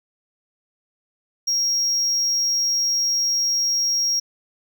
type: tone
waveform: triangle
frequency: 5600 Hz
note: F8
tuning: 4 cents sharp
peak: -17 dBFS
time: 1.47-4.2 s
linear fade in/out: 10 ms
effects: none